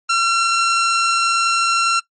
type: tone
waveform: sawtooth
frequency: 1361 Hz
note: F6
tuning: 45 cents flat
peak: -10 dBFS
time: 0.09-2 s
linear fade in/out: 10 ms
effects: noise-tail reverb RT60 0.1 s tail -19 dB re dry + MP3 32 kbps